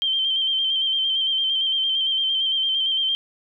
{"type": "tone with vibrato", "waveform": "sine", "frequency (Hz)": 3136, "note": "G7", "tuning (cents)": 0, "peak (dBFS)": -19, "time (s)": [0.02, 3.15], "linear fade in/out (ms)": 0, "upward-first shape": "square", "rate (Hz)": 8.8, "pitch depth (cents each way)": 28, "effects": []}